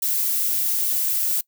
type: noise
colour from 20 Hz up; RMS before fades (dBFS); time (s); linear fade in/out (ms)
violet; -22; 0.02-1.41; 5
effects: noise-tail reverb RT60 0.1 s tail -23 dB re dry